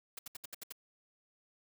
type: noise bursts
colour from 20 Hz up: white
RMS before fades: -44 dBFS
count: 7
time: 0.17-0.724 s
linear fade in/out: 5 ms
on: 20 ms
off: 69 ms
effects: none